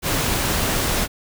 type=noise; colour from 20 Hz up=pink; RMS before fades=-21 dBFS; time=0.02-1.08 s; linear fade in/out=50 ms; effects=none